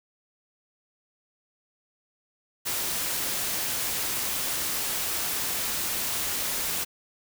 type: noise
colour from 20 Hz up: white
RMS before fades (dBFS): -29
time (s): 2.65-6.85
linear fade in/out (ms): 20
effects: none